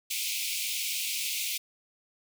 pink high-pass noise, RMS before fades -32 dBFS, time 0.1-1.58 s, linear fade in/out 10 ms, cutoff 2200 Hz, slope 96 dB/octave, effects none

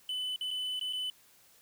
triangle tone with dropouts, 3009 Hz, F#7, 28 cents sharp, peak -31 dBFS, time 0.09-1.1 s, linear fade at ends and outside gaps 2 ms, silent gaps 0.361-0.41 / 0.507-0.511 / 0.795-0.811 / 0.927-0.932 s, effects white hiss -62 dBFS RMS until 1.61 s

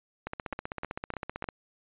two click trains, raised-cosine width 0.5 ms, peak -19 / -20 dBFS, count 20 / 4, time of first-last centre 0.27-1.488 / 0.53-1.442 s, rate 15.6 / 3.29 Hz, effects resampled to 8000 Hz

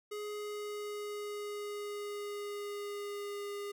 square tone with pitch glide, 417.7 to 406.7 Hz, G#4 to G#4, +10 to -36 cents, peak -39 dBFS, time 0.11-3.72 s, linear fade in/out 10 ms, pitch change -46 cents, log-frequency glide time 0.31-3.52 s, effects none

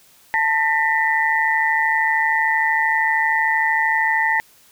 sine tone cluster, 885 / 1817 / 1970 Hz, A5 / A#6 / B6, +10 / -45 / -5 cents, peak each -20 dBFS, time 0.34-4.4 s, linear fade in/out 0 ms, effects white hiss -52 dBFS RMS until 4.71 s

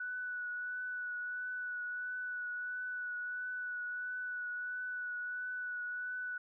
sine tone with vibrato, 1480 Hz, F#6, in tune, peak -37 dBFS, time 0-6.38 s, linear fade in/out 5 ms, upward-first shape triangle, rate 1.5 Hz, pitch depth 20 cents each way, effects none

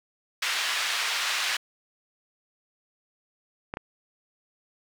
white band-pass noise, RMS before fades -28 dBFS, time 0.42-1.57 s, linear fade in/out 5 ms, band 1200 to 3600 Hz, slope 12 dB/octave
clicks, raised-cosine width 0.5 ms, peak -17 dBFS, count 2, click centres 3.739 / 3.771 s
effects none

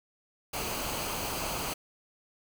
pink noise with comb filter, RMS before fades -34 dBFS, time 0.53-1.74 s, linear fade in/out 10 ms, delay 0.55 ms, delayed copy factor -0.5, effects none

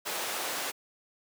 pink high-pass noise, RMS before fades -34 dBFS, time 0.05-0.72 s, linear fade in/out 20 ms, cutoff 500 Hz, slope 12 dB/octave, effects none

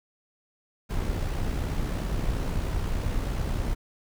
brown noise with amplitude modulation, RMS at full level -26 dBFS, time 0.89-3.75 s, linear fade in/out 20 ms, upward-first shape sine, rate 63.1 Hz, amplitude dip 40%, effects none

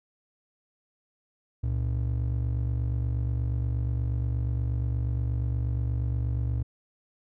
triangle ring-modulated tone, 92.5 Hz, F#2, in tune, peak -20 dBFS, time 1.63-6.63 s, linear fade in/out 10 ms, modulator 24.2 Hz, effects none

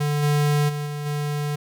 square tone with level steps, 147.1 Hz, D3, 3 cents sharp, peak -21 / -18 / -26 / -28 / -24 dBFS, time 0-1.56 s, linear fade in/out 10 ms, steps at 0.22 / 0.68 / 0.85 / 1.05 s, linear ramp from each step 20 ms, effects none

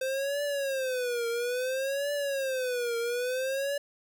square tone with vibrato, 519 Hz, C5, 14 cents flat, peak -29 dBFS, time 0.01-3.78 s, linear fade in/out 5 ms, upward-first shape triangle, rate 0.59 Hz, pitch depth 200 cents each way, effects 11-bit

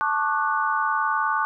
sine chord, D major seventh, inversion second, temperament equal with one note detuned, 880 / 1108.7 / 1188.3 / 1480 Hz, A5 / C#6 / D6 / F#6, 0 / 0 / +20 / 0 cents, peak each -26 dBFS, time 0.01-1.45 s, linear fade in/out 0 ms, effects none

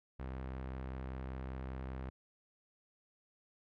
sawtooth tone with low-pass filter, 65.1 Hz, C2, 8 cents flat, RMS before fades -43 dBFS, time 0.19-2.1 s, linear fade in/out 10 ms, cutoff 1900 Hz, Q 0.83, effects none

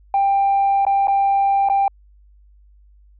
sine tone with dropouts, 791 Hz, G5, 15 cents sharp, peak -12 dBFS, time 0.14-1.88 s, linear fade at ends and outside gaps 2 ms, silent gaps 0.851-0.866 / 1.072-1.081 / 1.688-1.698 s, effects tanh soft clip ceiling -11 dBFS + added 50 Hz sine -47 dBFS peak until 3.19 s

